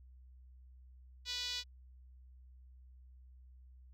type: tone with band-pass filter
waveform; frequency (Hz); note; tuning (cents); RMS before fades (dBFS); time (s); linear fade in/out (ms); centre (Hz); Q
5% pulse; 491.8; B4; -7; -40; 1.25-1.64; 50; 4000; 2.1
effects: added 63 Hz sine -55 dBFS peak until 3.93 s